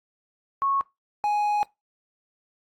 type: tone pair in turn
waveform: sine / triangle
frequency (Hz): 1100 / 832.4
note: C#6 / G#5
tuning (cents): -14 / +4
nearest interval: perfect fourth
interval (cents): 482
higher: first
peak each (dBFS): -21 / -19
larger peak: second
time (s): 0.62-0.81 / 1.24-1.63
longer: second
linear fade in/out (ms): 0
effects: noise-tail reverb RT60 0.2 s tail -21 dB re dry + AAC 64 kbps